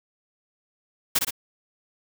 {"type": "noise with echo", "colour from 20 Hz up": "white", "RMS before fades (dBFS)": -20, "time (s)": [1.15, 1.19], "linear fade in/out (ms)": 10, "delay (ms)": 59, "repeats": 2, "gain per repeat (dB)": -4, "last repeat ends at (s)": 1.308, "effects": []}